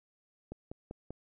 click train, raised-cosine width 2 ms, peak -28 dBFS, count 4, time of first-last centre 0.52-1.106 s, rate 5.12 Hz, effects none

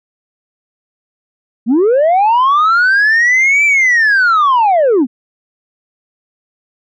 sine linear two-way sweep, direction up then down, 207.7 to 2349 to 222.3 Hz, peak -5 dBFS, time 1.66-5.07 s, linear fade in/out 50 ms, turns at 3.65 s, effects tanh soft clip ceiling -6 dBFS

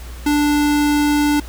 square tone, 293.7 Hz, D4, in tune, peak -14 dBFS, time 0.26-1.4 s, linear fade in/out 5 ms, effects added 60 Hz sine -30 dBFS peak until 1.48 s + pink hiss -40 dBFS RMS until 1.48 s

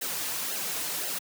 white noise with flanger, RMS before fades -32 dBFS, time 0.01-1.19 s, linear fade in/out 10 ms, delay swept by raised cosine 0.84 to 5.34 ms, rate 1.9 Hz, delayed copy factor -0.7, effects high-pass 150 Hz 12 dB/octave

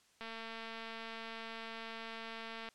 click train, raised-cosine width 0.3 ms, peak -30 dBFS, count 561, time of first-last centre 0.21-2.688 s, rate 226 Hz, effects white hiss -69 dBFS RMS until 2.74 s + low-pass 8000 Hz 12 dB/octave

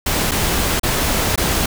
pink noise with dropouts, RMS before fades -18 dBFS, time 0.06-1.66 s, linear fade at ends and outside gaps 5 ms, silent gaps 0.312-0.316 / 0.797-0.832 / 1.359-1.376 s, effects none

